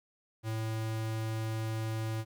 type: tone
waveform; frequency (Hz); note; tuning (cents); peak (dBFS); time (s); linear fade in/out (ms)
square; 110.9; A2; +14; -33; 0.43-2.25; 50
effects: 12-bit